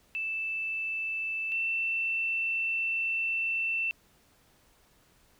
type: tone pair in turn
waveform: sine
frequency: 2643 / 2678 Hz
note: E7 / E7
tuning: +4 / +27 cents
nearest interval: unison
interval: 23 cents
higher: second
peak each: -30 / -27 dBFS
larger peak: second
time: 0.15-1.52 / 1.52-3.91 s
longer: second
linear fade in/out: 0 ms
effects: pink hiss -64 dBFS RMS until 5.39 s